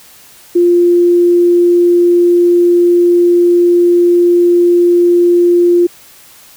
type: tone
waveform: sine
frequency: 349.2 Hz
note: F4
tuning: in tune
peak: -5 dBFS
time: 0.55-5.87 s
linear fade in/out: 10 ms
effects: white hiss -40 dBFS RMS until 6.56 s